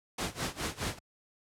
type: noise with tremolo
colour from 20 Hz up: pink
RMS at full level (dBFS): -32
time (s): 0.18-0.99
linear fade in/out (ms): 5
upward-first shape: sine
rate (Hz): 4.8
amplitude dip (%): 90
effects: high-pass 60 Hz 12 dB/octave + low-pass 10000 Hz 12 dB/octave